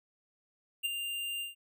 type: tone with ADSR envelope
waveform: square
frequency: 2794 Hz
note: F7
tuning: in tune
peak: -28 dBFS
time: 0.83-1.55 s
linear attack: 24 ms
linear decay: 17 ms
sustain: -7 dB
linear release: 140 ms
effects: none